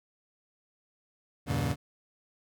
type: chord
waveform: 30% pulse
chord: E diminished seventh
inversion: none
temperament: just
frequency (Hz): 82.41 / 98.89 / 118.67 / 142.4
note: E2 / G2 / Bb2 / Db3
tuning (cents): 0 / +16 / +31 / +47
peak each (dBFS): -32 / -33 / -30 / -29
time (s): 1.46-1.76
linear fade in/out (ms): 50
effects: none